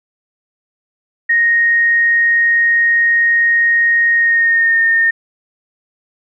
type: tone with pitch glide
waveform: sine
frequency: 1864.7 to 1829.5 Hz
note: A#6 to A#6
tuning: 0 to -33 cents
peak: -9 dBFS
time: 1.29-5.11 s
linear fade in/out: 10 ms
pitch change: -33 cents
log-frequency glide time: 4.14-4.82 s
effects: none